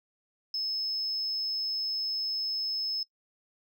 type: tone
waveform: sine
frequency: 5200 Hz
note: E8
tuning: 24 cents flat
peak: -28 dBFS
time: 0.54-3.03 s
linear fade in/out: 2 ms
effects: noise-tail reverb RT60 0.1 s tail -21 dB re dry + tanh soft clip ceiling -26 dBFS